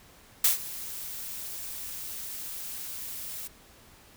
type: noise with ADSR envelope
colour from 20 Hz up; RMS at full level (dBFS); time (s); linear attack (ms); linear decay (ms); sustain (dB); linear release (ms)
blue; -20; 0.44-3.48; 4; 130; -18; 13
effects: pink hiss -55 dBFS RMS until 4.16 s